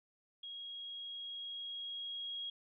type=tone with level ramp; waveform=sine; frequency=3289 Hz; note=G#7; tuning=18 cents flat; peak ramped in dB=-44 to -39 dBFS; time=0.43-2.5 s; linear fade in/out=5 ms; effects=none